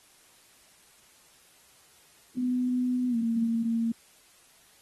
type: tone with pitch glide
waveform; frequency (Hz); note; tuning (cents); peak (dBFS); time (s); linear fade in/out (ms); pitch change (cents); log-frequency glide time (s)
sine; 250 to 229.3; B3 to A#3; +21 to -28; -24; 2.37-3.92; 5; -149; 3.09-3.17
effects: white hiss -59 dBFS RMS until 4.81 s + AAC 32 kbps